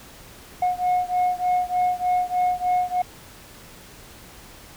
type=beating tone pair; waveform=sine; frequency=723 / 726.3 Hz; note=F#5 / F#5; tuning=-40 / -32 cents; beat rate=3.3 Hz; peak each=-20 / -21 dBFS; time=0.62-3.02 s; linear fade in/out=5 ms; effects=tanh soft clip ceiling -16 dBFS + pink hiss -45 dBFS RMS until 4.76 s